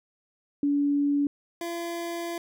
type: tone pair in turn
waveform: sine / 25% pulse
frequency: 286.2 / 340.4 Hz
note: D4 / F4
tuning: -45 / -44 cents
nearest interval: minor third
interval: 301 cents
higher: second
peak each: -21 / -27 dBFS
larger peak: first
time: 0.63-1.27 / 1.61-2.38 s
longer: second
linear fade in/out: 2 ms
effects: none